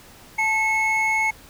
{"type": "tone pair together", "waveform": "triangle", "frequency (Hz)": [876.7, 2185], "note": ["A5", "C#7"], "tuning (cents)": [-7, -26], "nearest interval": "octave + major third", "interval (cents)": 1581, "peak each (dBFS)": [-22, -18], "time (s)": [0.38, 1.31], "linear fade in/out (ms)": 10, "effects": ["pink hiss -47 dBFS RMS until 1.49 s"]}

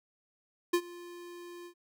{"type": "tone with ADSR envelope", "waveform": "square", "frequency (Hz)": 349.2, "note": "F4", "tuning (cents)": 0, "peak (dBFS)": -23, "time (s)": [0.73, 1.74], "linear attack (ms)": 10, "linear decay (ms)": 67, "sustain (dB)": -22, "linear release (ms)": 82, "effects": []}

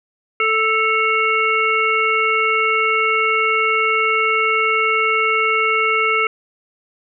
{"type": "harmonic tone with a mistuned harmonic", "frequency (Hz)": 440, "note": "A4", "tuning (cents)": 0, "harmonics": [1, 3, 5, 6], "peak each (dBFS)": [-22, -18, -18, -23], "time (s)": [0.4, 6.27], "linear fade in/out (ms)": 2, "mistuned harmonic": 6, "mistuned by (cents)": 83, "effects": []}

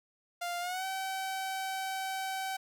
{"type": "tone with pitch glide", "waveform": "sawtooth", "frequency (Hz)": [698.5, 766.1], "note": ["F5", "G5"], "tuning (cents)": [0, -40], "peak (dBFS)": -30, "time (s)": [0.41, 2.57], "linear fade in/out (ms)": 10, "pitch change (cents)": 160, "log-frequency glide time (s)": [0.6, 0.85], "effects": []}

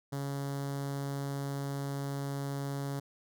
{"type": "tone with notch filter", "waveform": "sawtooth", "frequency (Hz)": 139.6, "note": "C#3", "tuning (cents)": 13, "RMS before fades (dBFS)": -36, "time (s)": [0.12, 3], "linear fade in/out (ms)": 10, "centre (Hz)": 2500, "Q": 1.1, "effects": []}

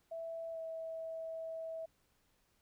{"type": "tone with pitch glide", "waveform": "sine", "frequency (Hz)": [659.3, 650.2], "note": ["E5", "E5"], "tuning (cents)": [0, -24], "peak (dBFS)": -40, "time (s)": [0.11, 1.86], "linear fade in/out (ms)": 10, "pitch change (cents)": -24, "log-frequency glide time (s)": [0.52, 0.58], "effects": ["pink hiss -75 dBFS RMS until 2.61 s"]}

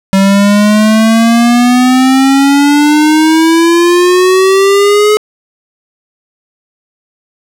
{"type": "exponential sweep", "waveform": "square", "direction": "up", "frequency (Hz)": [192.2, 426.1], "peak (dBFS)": -5, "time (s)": [0.13, 5.17], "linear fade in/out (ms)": 0, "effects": ["low-pass 11000 Hz 12 dB/octave", "7-bit"]}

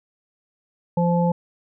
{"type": "harmonic tone", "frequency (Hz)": 172.9, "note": "F3", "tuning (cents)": -17, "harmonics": [1, 3, 5], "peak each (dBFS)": [-18, -23, -25], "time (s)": [0.97, 1.32], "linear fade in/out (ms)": 5, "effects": []}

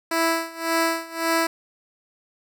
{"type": "tone with tremolo", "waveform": "10% pulse", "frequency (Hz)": 329.6, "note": "E4", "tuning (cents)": 0, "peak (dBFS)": -10, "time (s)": [0.11, 1.47], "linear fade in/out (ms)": 5, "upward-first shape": "sine", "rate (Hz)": 1.8, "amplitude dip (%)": 90, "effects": []}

